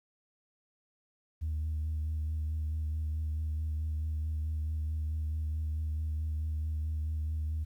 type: tone with vibrato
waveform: sine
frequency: 77.6 Hz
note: D#2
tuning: 4 cents flat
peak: -29 dBFS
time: 1.41-7.65 s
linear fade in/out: 20 ms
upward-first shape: sine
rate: 4.6 Hz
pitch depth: 23 cents each way
effects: tanh soft clip ceiling -28 dBFS + 11-bit